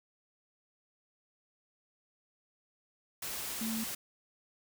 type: tone in noise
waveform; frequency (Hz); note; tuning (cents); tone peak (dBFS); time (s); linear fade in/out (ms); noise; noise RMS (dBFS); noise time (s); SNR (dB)
sine; 223.6; A3; +28; -34; 3.61-3.84; 5; white; -39; 3.22-3.95; +2
effects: none